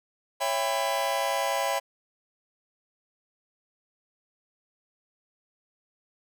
45% pulse chord, C# half-diminished seventh, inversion none, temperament just, 554.4 / 665.2 / 798.3 / 997.9 Hz, C#5 / E5 / G5 / B5, 0 / +16 / +31 / +18 cents, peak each -31 dBFS, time 0.4-1.8 s, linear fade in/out 20 ms, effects none

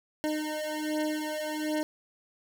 25% pulse beating tone pair, 305.4 / 306.7 Hz, D#4 / D#4, -32 / -25 cents, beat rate 1.3 Hz, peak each -29 dBFS, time 0.24-1.83 s, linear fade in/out 0 ms, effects none

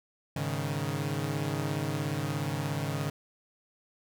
sawtooth chord, Ab suspended fourth, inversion none, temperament equal, 103.83 / 138.59 / 155.56 Hz, Ab2 / Db3 / Eb3, 0 / 0 / 0 cents, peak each -33 / -29 / -30 dBFS, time 0.36-3.1 s, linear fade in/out 5 ms, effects none

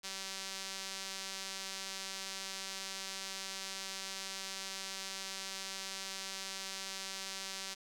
sawtooth tone with band-pass filter, 192.6 Hz, G3, 30 cents flat, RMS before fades -43 dBFS, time 0.03-7.75 s, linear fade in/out 20 ms, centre 5300 Hz, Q 1.2, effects 10-bit

